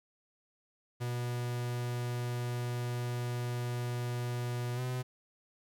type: tone with pitch glide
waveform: 45% pulse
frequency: 121.6 to 126.33 Hz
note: B2 to B2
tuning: -26 to +40 cents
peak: -33 dBFS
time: 1-5.03 s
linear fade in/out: 20 ms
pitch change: +66 cents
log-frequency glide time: 4.75-4.8 s
effects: 11-bit